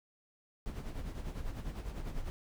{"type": "noise with tremolo", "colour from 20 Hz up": "brown", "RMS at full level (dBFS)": -37, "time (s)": [0.66, 2.3], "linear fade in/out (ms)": 0, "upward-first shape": "sine", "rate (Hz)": 10, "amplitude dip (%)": 60, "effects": []}